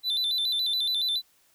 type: tone with vibrato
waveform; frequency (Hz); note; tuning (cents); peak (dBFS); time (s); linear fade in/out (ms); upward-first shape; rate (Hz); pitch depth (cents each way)
triangle; 3762; A#7; +15; -23; 0.03-1.22; 50; square; 7.1; 100
effects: white hiss -64 dBFS RMS until 1.54 s